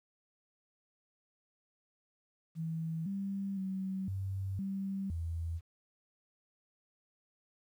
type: tone with pitch steps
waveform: sine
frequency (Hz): 162.4 / 196.6 / 190.4 / 96.4 / 194.5 / 83.1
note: E3 / G3 / F#3 / G2 / G3 / E2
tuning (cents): -26 / +5 / +50 / -28 / -13 / +15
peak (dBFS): -34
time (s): 2.55-5.61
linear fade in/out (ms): 50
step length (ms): 510
effects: 11-bit